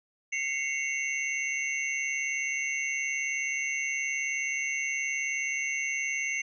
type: tone cluster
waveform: sine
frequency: 2060 / 2199 / 2742 / 6200 Hz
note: C7 / C#7 / F7 / G8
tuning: -28 / -14 / -32 / -20 cents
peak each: -35 / -31 / -36 / -37 dBFS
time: 0.32-6.42 s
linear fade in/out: 10 ms
effects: none